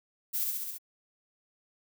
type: noise with echo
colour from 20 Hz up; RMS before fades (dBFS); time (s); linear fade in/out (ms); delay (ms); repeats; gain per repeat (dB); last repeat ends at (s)
violet; -31; 0.33-0.45; 20; 67; 5; -2; 0.785
effects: none